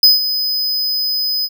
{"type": "tone with ADSR envelope", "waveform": "square", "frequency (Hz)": 5020, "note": "D#8", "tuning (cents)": 15, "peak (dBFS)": -4, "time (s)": [0.03, 1.49], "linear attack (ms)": 3, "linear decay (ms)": 160, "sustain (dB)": -12, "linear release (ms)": 46, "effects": []}